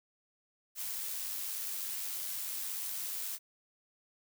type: noise with amplitude modulation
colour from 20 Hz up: blue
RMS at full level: -37 dBFS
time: 0.75-3.39 s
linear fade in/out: 50 ms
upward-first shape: sine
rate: 96.7 Hz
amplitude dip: 30%
effects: none